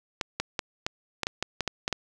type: clicks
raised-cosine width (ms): 0.2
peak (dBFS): -10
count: 11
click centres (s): 0.212 / 0.4 / 0.592 / 0.865 / 1.233 / 1.269 / 1.426 / 1.607 / 1.677 / 1.879 / 1.927
effects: none